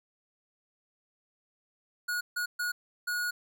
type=tone bursts at uneven times; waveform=square; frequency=1451 Hz; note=F#6; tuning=34 cents flat; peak=-30 dBFS; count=4; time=2.08-2.21 / 2.36-2.46 / 2.59-2.72 / 3.07-3.31 s; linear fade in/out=10 ms; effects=none